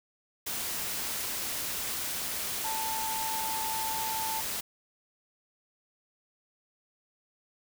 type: tone in noise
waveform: sine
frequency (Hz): 886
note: A5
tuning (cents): +12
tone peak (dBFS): -33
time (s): 2.64-4.41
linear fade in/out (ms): 10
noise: white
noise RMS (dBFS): -34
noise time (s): 0.46-4.61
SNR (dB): -2
effects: none